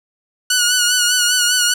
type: tone with vibrato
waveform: 10% pulse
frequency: 1463 Hz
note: F#6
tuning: 20 cents flat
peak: -4 dBFS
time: 0.5-1.74 s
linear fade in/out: 5 ms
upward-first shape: sine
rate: 5 Hz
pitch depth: 42 cents each way
effects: none